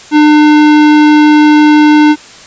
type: tone with hard clipping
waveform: sine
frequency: 301 Hz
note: D4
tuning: 43 cents sharp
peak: -4 dBFS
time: 0.11-2.16 s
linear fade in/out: 50 ms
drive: 18 dB
effects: white hiss -33 dBFS RMS until 2.46 s + resampled to 16000 Hz